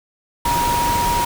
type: tone in noise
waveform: sine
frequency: 951 Hz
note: A#5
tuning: 34 cents sharp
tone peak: -17 dBFS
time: 0.45-1.25 s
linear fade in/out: 5 ms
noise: pink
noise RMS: -23 dBFS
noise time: 0.45-1.25 s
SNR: +3 dB
effects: none